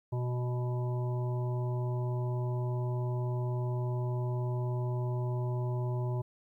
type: harmonic tone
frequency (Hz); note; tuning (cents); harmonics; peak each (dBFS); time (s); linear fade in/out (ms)
123.47; B2; 0; 1 / 3 / 5 / 7 / 8; -30 / -40 / -44 / -47 / -48; 0.12-6.22; 10
effects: 12-bit